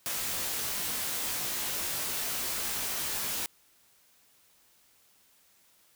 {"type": "noise with comb filter", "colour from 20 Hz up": "white", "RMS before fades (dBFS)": -33, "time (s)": [0.06, 3.46], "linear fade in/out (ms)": 0, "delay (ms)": 18, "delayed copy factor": -0.65, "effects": ["white hiss -64 dBFS RMS until 5.95 s"]}